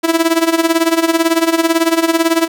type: tone with tremolo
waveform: sawtooth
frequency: 329.6 Hz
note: E4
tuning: in tune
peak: -4 dBFS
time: 0.03-2.48 s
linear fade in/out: 20 ms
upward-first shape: sine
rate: 18 Hz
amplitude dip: 80%
effects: none